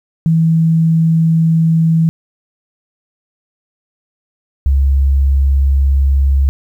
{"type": "tone pair in turn", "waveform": "sine", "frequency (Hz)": [162.8, 68.45], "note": ["E3", "C#2"], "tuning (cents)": [-21, -21], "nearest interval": "octave + minor third", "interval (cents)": 1500, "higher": "first", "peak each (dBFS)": -8, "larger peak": "neither", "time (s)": [[0.26, 2.09], [4.66, 6.49]], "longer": "neither", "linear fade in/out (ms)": 0, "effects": ["8-bit"]}